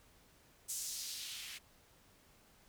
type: noise with band-pass filter sweep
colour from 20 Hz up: blue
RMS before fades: -44 dBFS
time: 0.68-1.59 s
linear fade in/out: 20 ms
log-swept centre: 7700 to 2300 Hz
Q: 1.6
effects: pink hiss -66 dBFS RMS until 2.68 s